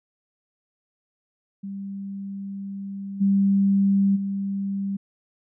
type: tone with level steps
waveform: sine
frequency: 197.1 Hz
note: G3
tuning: 10 cents sharp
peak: -30 / -16 / -24 dBFS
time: 1.63-4.97 s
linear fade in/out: 10 ms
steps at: 3.2 / 4.15 s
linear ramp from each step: 20 ms
effects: none